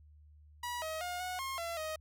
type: tone with pitch steps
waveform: sawtooth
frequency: 969 / 634 / 714 / 731 / 1072 / 676 / 627 Hz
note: B5 / D#5 / F5 / F#5 / C6 / E5 / D#5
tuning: -33 / +32 / +38 / -21 / +42 / +43 / +13 cents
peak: -33 dBFS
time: 0.63-1.96 s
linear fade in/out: 5 ms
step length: 190 ms
effects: added 75 Hz sine -56 dBFS peak until 2 s